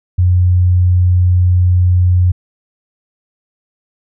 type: tone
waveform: sine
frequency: 90 Hz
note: F#2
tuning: 47 cents flat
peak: -7 dBFS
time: 0.18-2.32 s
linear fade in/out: 10 ms
effects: none